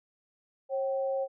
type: tone pair together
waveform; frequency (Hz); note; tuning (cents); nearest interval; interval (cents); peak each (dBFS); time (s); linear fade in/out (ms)
sine; 540.7 / 770; C#5 / G5; -43 / -31; tritone; 612; -28 / -37; 0.69-1.28; 50
effects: none